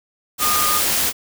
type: tone in noise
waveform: sine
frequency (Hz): 1223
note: D#6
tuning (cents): -30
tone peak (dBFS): -20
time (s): 0.39-0.82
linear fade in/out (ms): 50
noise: white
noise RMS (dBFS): -19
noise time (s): 0.38-1.13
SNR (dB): -4
effects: none